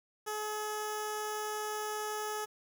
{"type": "tone with notch filter", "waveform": "10% pulse", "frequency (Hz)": 425.3, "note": "G#4", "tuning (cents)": 41, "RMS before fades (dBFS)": -37, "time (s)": [0.26, 2.46], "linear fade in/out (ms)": 20, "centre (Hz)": 2300, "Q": 1.2, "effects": ["10-bit"]}